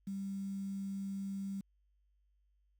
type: tone with quantisation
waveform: sine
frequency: 196 Hz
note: G3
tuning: in tune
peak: -37 dBFS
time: 0.07-1.61 s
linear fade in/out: 5 ms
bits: 10
effects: added 50 Hz sine -70 dBFS peak until 2.79 s